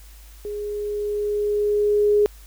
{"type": "tone with level ramp", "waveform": "sine", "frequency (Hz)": 415.3, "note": "G#4", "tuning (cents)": 0, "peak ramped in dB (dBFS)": [-27, -13], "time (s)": [0.45, 2.26], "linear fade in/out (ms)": 0, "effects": ["added 51 Hz sine -42 dBFS peak until 2.46 s", "white hiss -51 dBFS RMS until 2.46 s"]}